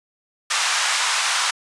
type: band-pass noise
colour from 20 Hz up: pink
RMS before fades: -21 dBFS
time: 0.5-1.51 s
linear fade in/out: 10 ms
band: 960 to 8800 Hz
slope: 24 dB/octave
effects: resampled to 24000 Hz